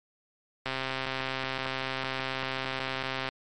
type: click train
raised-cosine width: 0.3 ms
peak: -15 dBFS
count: 348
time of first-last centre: 0.66-3.289 s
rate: 132 Hz
effects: MP3 64 kbps